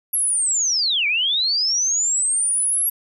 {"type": "linear two-way sweep", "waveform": "sine", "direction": "down then up", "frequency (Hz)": [11440, 2248, 11440], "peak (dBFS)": -17, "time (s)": [0.13, 2.9], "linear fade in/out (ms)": 10, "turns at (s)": 1.07, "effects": []}